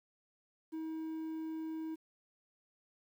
triangle tone, 318.9 Hz, D#4, 43 cents sharp, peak -36 dBFS, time 0.72-1.96 s, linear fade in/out 20 ms, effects 11-bit

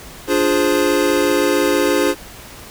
square chord, D half-diminished seventh, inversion none, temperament equal, 293.7 / 349.2 / 415.3 / 523.3 Hz, D4 / F4 / Ab4 / C5, 0 / 0 / 0 / 0 cents, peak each -20 dBFS, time 0.27-2.15 s, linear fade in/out 50 ms, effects pink hiss -37 dBFS RMS until 2.7 s

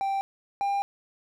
triangle tone pair in turn, 784 / 799.1 Hz, G5 / G5, 0 / +33 cents, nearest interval unison, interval 33 cents, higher second, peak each -23 / -22 dBFS, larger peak second, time 0.01-0.21 / 0.61-0.82 s, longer second, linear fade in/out 0 ms, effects none

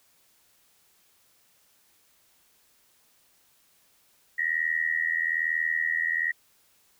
sine tone with amplitude modulation, 1900 Hz, A#6, 33 cents sharp, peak -20 dBFS, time 4.38-6.32 s, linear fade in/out 10 ms, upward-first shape sine, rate 81.1 Hz, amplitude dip 90%, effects white hiss -64 dBFS RMS until 6.99 s

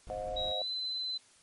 brown noise, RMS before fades -46 dBFS, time 0.07-0.52 s, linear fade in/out 0 ms
sine chord, C diminished, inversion none, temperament equal with one note detuned, 523.3 / 622.3 / 723.1 Hz, C5 / Eb5 / Gb5, 0 / 0 / -40 cents, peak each -39 dBFS, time 0.1-0.62 s, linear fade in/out 0 ms
sine tone with pitch glide, 3851 to 4042 Hz, B7 to B7, -44 to +39 cents, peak -33 dBFS, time 0.36-1.18 s, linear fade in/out 10 ms, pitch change +83 cents, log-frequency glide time 0.56-0.68 s
effects white hiss -62 dBFS RMS until 1.42 s + MP3 48 kbps

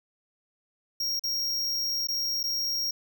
square tone with dropouts, 5588 Hz, F8, in tune, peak -27 dBFS, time 1-2.91 s, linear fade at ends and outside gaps 5 ms, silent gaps 1.195-1.237 / 2.072-2.085 / 2.431-2.438 s, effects 11-bit

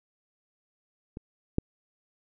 clicks, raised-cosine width 3 ms, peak -25 / -11 dBFS, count 2, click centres 1.171 / 1.584 s, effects none

